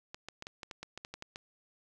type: clicks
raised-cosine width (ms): 0.2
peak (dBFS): -25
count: 12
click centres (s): 0.145 / 0.286 / 0.424 / 0.469 / 0.632 / 0.712 / 0.83 / 0.976 / 1.049 / 1.14 / 1.224 / 1.359
effects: none